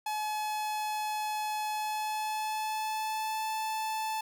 45% pulse tone with pitch glide, 853 to 875 Hz, G#5 to A5, +46 to -10 cents, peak -31 dBFS, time 0.06-4.21 s, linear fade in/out 5 ms, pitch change +44 cents, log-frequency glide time 1.69-3.5 s, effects none

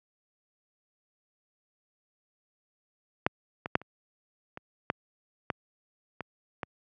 clicks, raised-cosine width 0.5 ms, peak -7 / -18 / -6 / -30 / -24 / -11 / -13 / -20 / -17 dBFS, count 9, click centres 3.265 / 3.659 / 3.754 / 3.816 / 4.574 / 4.901 / 5.502 / 6.207 / 6.632 s, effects high-pass 100 Hz 12 dB/octave

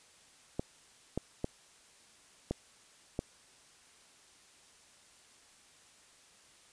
clicks, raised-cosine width 2 ms, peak -19 dBFS, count 5, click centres 0.595 / 1.176 / 1.444 / 2.51 / 3.191 s, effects white hiss -61 dBFS RMS until 6.72 s + resampled to 22050 Hz

